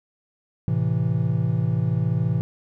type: chord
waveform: triangle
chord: A minor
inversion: none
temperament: equal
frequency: 110 / 130.81 / 164.81 Hz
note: A2 / C3 / E3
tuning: 0 / 0 / 0 cents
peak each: -22 dBFS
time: 0.68-2.41 s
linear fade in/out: 0 ms
effects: none